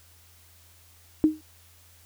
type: tone with exponential decay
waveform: sine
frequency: 310 Hz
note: D#4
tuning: 6 cents flat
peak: -12 dBFS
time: 1.24-1.41 s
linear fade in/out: 0 ms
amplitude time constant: 36 ms
effects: added 85 Hz sine -57 dBFS peak until 2.05 s + white hiss -57 dBFS RMS until 2.05 s